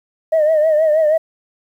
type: tone with vibrato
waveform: sine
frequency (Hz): 622.3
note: D#5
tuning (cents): 0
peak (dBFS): -9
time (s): 0.32-1.18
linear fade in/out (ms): 10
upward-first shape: triangle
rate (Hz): 6.3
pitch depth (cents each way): 86
effects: tanh soft clip ceiling -8 dBFS + 8-bit